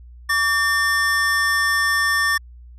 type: tone pair together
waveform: square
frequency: 1145.9 / 1800 Hz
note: D6 / A6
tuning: -43 / +39 cents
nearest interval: minor sixth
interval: 782 cents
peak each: -24 / -18 dBFS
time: 0.29-2.38 s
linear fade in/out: 10 ms
effects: added 60 Hz sine -39 dBFS peak until 2.78 s + low-pass 11000 Hz 12 dB/octave